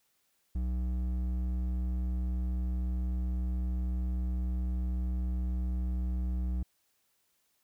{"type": "tone with hard clipping", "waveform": "triangle", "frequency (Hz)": 61.9, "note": "B1", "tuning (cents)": 5, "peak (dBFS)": -31, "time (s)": [0.55, 6.63], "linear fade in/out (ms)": 5, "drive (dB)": 12, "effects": ["white hiss -74 dBFS RMS until 7.63 s"]}